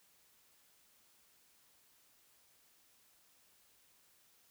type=silence; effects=white hiss -69 dBFS RMS until 4.5 s